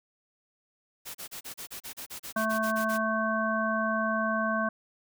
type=noise bursts; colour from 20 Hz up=white; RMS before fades=-40 dBFS; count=15; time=1.05-2.982 s; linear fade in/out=20 ms; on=98 ms; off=33 ms
type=harmonic tone; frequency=220 Hz; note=A3; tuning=in tune; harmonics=1 / 3 / 5 / 7; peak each=-31 / -31 / -31 / -31 dBFS; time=2.36-4.69 s; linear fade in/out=5 ms
effects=none